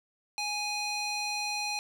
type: tone with band-pass filter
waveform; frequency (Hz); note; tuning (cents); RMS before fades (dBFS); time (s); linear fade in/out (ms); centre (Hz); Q
square; 830; G#5; -1; -33; 0.38-1.79; 0; 4000; 1.1
effects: none